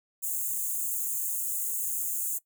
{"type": "high-pass noise", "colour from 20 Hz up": "white", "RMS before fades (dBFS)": -31, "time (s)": [0.22, 2.39], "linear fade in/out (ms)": 20, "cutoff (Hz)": 6600, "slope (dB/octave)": 96, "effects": ["noise-tail reverb RT60 0.1 s tail -19 dB re dry"]}